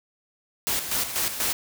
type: noise with tremolo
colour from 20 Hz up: white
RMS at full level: -25 dBFS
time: 0.67-1.53 s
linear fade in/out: 0 ms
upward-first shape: square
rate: 4.1 Hz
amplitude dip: 60%
effects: none